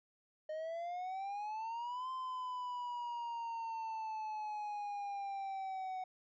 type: exponential two-way sweep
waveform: triangle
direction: up then down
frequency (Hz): 614 to 1039 to 743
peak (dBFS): -37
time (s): 0.49-6.04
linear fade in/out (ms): 5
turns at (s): 2.1
effects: resampled to 16000 Hz